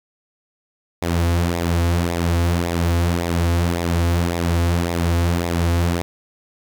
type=tone with flanger; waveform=sawtooth; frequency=85.6 Hz; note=F2; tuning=34 cents flat; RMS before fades=-19 dBFS; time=1.02-6.02 s; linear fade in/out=0 ms; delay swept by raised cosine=0.66 to 5.26 ms; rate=1.8 Hz; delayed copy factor=-0.6; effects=none